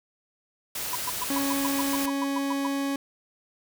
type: noise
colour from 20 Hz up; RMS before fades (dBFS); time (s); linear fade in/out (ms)
white; -32; 0.75-2.06; 5
type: tone bursts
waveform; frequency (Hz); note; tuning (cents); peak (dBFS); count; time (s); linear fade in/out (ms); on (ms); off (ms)
sine; 993; B5; +9; -27; 13; 0.93-2.669; 2; 23; 120
type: tone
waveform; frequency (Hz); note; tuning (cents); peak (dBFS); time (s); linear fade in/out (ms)
40% pulse; 277.2; C#4; 0; -25; 1.3-2.96; 2
effects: none